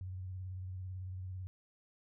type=tone with vibrato; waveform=sine; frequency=92.7 Hz; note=F#2; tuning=4 cents sharp; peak=-40 dBFS; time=0.01-1.47 s; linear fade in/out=0 ms; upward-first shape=sine; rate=18 Hz; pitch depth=46 cents each way; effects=none